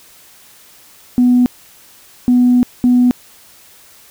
sine tone bursts at uneven times, 246.9 Hz, B3, in tune, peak -6 dBFS, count 3, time 1.18-1.46 / 2.28-2.63 / 2.84-3.11 s, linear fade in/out 0 ms, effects tanh soft clip ceiling -3 dBFS + white hiss -44 dBFS RMS until 4.1 s

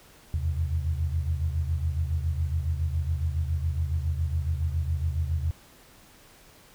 sine tone cluster, 79.5 / 86.7 / 130.3 Hz, D#2 / F2 / C3, +38 / -12 / -7 cents, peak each -26 / -31 / -34 dBFS, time 0.34-5.51 s, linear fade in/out 0 ms, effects pink hiss -54 dBFS RMS until 6.74 s

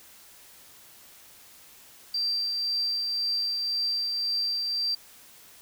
sine tone with tremolo, 4699 Hz, D8, in tune, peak -24 dBFS, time 2.14-4.95 s, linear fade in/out 5 ms, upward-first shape triangle, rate 1.9 Hz, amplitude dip 30%, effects white hiss -52 dBFS RMS until 5.61 s

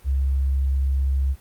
sine tone, 67.6 Hz, C#2, 43 cents flat, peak -18 dBFS, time 0.04-1.36 s, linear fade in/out 50 ms, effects pink hiss -53 dBFS RMS until 1.4 s + Opus 32 kbps

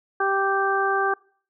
harmonic tone, 391.3 Hz, G4, 3 cents flat, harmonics 1 / 2 / 3 / 4, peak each -25 / -25 / -25 / -25 dBFS, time 0.2-1.14 s, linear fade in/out 5 ms, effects noise-tail reverb RT60 0.5 s tail -25 dB re dry

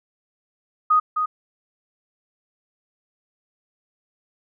sine tone with echo, 1245 Hz, D#6, 1 cent sharp, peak -13 dBFS, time 0.9-1 s, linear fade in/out 10 ms, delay 260 ms, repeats 1, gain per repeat -6 dB, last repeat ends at 1.26 s, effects none

